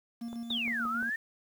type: tone with tremolo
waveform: triangle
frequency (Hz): 233.2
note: A#3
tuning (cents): +1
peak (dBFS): -33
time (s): 0.21-1.1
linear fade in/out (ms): 10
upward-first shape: square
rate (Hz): 6.8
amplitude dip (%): 35
type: click train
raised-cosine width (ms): 1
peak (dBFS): -32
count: 5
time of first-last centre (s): 0.33-1.028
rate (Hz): 5.73
type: exponential two-way sweep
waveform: sine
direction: down then up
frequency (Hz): 3800 to 1232 to 1838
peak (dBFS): -30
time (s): 0.5-1.16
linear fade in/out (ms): 5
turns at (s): 0.87
effects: 9-bit